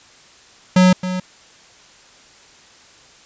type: tone with echo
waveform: square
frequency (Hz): 183.6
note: F#3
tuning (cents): -13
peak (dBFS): -9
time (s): 0.76-0.93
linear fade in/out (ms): 5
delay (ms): 270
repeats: 1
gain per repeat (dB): -12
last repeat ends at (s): 1.2
effects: white hiss -47 dBFS RMS until 3.25 s + resampled to 16000 Hz